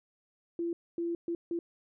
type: tone bursts at uneven times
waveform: sine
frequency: 339.9 Hz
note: F4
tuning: 47 cents flat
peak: -30 dBFS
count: 4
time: 0.59-0.73 / 0.98-1.15 / 1.28-1.35 / 1.51-1.59 s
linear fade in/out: 2 ms
effects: none